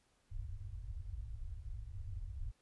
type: low-pass noise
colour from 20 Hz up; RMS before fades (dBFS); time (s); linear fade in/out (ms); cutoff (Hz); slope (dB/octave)
pink; -44; 0.3-2.52; 20; 110; 96
effects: pink hiss -75 dBFS RMS until 2.61 s + resampled to 24000 Hz